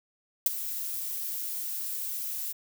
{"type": "noise with ADSR envelope", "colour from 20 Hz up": "violet", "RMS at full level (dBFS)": -20, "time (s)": [0.46, 2.53], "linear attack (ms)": 3, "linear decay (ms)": 21, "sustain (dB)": -14, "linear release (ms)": 16, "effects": []}